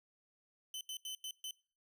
sawtooth tone bursts at uneven times, 3044 Hz, F#7, 48 cents sharp, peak -38 dBFS, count 5, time 0.74-0.81 / 0.89-0.97 / 1.05-1.15 / 1.24-1.31 / 1.44-1.51 s, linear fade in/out 2 ms, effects noise-tail reverb RT60 0.4 s tail -23 dB re dry

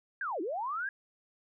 sine linear two-way sweep, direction down then up, 1661.2 to 299.5 to 1661.2 Hz, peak -32 dBFS, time 0.21-0.89 s, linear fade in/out 2 ms, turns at 0.41 s, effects none

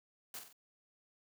white noise with echo, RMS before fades -45 dBFS, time 0.34-0.39 s, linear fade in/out 2 ms, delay 46 ms, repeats 3, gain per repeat -6 dB, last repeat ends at 0.528 s, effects high-pass 100 Hz 12 dB/octave

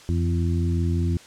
harmonic tone with a mistuned harmonic, 85.3 Hz, F2, 40 cents flat, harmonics 1 / 2 / 3 / 4, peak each -21 / -27 / -31 / -32 dBFS, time 0.09-1.17 s, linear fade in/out 0 ms, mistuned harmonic 1, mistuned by +51 cents, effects white hiss -47 dBFS RMS until 1.26 s + low-pass 7000 Hz 12 dB/octave

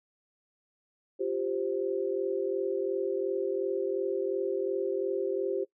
sine chord, F suspended second, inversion none, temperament equal, 349.2 / 392 / 523.3 Hz, F4 / G4 / C5, 0 / 0 / 0 cents, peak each -34 / -30 / -34 dBFS, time 1.19-5.65 s, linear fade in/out 20 ms, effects noise-tail reverb RT60 0.1 s tail -20 dB re dry

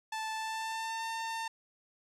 sawtooth tone with pitch glide, 878 to 903.7 Hz, A5 to A5, -4 to +46 cents, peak -31 dBFS, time 0.12-1.48 s, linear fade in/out 5 ms, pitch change +50 cents, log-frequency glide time 0.33-1.04 s, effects low-pass 9000 Hz 12 dB/octave

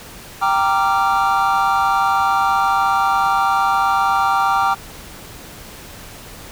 triangle chord, G minor seventh, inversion none, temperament equal with one note detuned, 784 / 932.3 / 1174.7 / 1381.7 Hz, G5 / Bb5 / D6 / F6, 0 / 0 / 0 / -19 cents, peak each -16 / -19 / -17 / -19 dBFS, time 0.41-4.75 s, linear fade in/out 20 ms, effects pink hiss -37 dBFS RMS until 6.51 s

